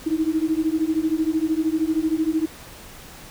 sine beating tone pair, 311.1 / 324.1 Hz, D#4 / E4, 0 / -29 cents, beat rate 13 Hz, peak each -22 dBFS, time 0.06-2.46 s, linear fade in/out 10 ms, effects pink hiss -42 dBFS RMS until 3.3 s

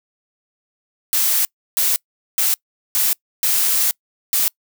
blue noise bursts at uneven times, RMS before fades -17 dBFS, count 6, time 1.13-1.45 / 1.77-1.96 / 2.38-2.54 / 2.95-3.13 / 3.43-3.91 / 4.33-4.48 s, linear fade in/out 0 ms, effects noise-tail reverb RT60 0.1 s tail -26 dB re dry

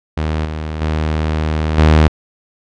sawtooth tone with level steps, 77.78 Hz, D#2, in tune, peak -12 / -17 / -11 / -3 dBFS, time 0.17-2.08 s, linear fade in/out 5 ms, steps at 0.45 / 0.81 / 1.78 s, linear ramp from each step 5 ms, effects low-pass 4000 Hz 12 dB/octave

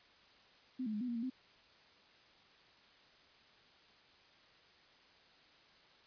sine tone with pitch steps, 256.5 / 216.2 / 209.3 / 249.7 / 237.3 / 229.5 / 257.9 Hz, C4 / A3 / G#3 / B3 / A#3 / A#3 / C4, -34 / -30 / +14 / +19 / +31 / -27 / -25 cents, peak -36 dBFS, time 0.79-1.301 s, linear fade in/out 10 ms, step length 73 ms, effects white hiss -64 dBFS RMS until 6.06 s + resampled to 11025 Hz

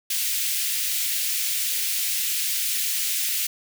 white high-pass noise, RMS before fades -25 dBFS, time 0.1-3.47 s, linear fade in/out 5 ms, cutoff 2100 Hz, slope 24 dB/octave, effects none

